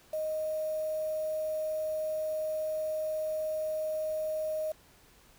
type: tone with quantisation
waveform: sine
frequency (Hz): 622.3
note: D#5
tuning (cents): 0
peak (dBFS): -30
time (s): 0.13-4.72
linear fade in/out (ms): 5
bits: 8
effects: pink hiss -60 dBFS RMS until 5.38 s